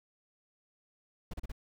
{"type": "noise bursts", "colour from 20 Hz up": "brown", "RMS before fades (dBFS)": -38, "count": 4, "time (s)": [1.31, 1.519], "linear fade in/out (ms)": 5, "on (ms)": 26, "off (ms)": 35, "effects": []}